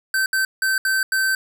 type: tone bursts at uneven times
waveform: square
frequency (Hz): 1546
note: G6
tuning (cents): -24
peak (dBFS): -18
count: 5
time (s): 0.14-0.26 / 0.33-0.45 / 0.62-0.78 / 0.85-1.03 / 1.12-1.35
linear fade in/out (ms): 2
effects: none